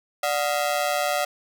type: ring-modulated tone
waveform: sawtooth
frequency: 659.3 Hz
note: E5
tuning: in tune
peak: -15 dBFS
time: 0.23-1.25 s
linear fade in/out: 5 ms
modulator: 70.4 Hz
effects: none